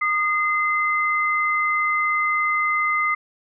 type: tone pair together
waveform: sine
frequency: 1227 / 2064 Hz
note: D#6 / C7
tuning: -25 / -24 cents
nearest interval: major sixth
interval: 901 cents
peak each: -21 dBFS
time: 0.01-3.15 s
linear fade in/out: 10 ms
effects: none